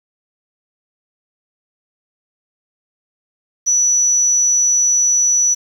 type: tone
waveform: sine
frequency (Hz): 5920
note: F#8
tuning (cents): 0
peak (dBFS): -11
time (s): 3.66-5.55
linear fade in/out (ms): 20
effects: 7-bit